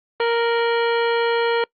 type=harmonic tone with a mistuned harmonic; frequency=466.2 Hz; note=A#4; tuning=in tune; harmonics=1 / 2 / 3 / 4 / 5 / 6 / 7 / 9; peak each=-18 / -24 / -28 / -30 / -32 / -34 / -35 / -37 dBFS; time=0.2-1.64 s; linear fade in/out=2 ms; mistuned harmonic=6; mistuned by=+78 cents; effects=noise-tail reverb RT60 0.1 s tail -25 dB re dry + Opus 24 kbps